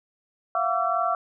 sine tone cluster, 675 / 718 / 1151 / 1345 Hz, E5 / F5 / D6 / E6, +41 / +48 / -35 / +34 cents, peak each -27 dBFS, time 0.55-1.15 s, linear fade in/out 2 ms, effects none

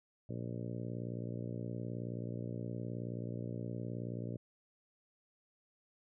harmonic tone, 59 Hz, A#1, 22 cents sharp, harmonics 2 / 3 / 4 / 5 / 6 / 7 / 8 / 9 / 10, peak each -41 / -45 / -47 / -49 / -51 / -52 / -53 / -54 / -55 dBFS, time 0.29-4.37 s, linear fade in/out 5 ms, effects none

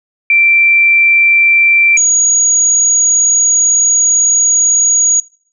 sine tone pair in turn, 2349 / 6731 Hz, D7 / G#8, 0 / +22 cents, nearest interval octave + tritone, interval 1822 cents, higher second, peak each -6 dBFS, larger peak neither, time 0.3-1.97 / 1.97-5.2 s, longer second, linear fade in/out 2 ms, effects noise-tail reverb RT60 0.5 s tail -23 dB re dry

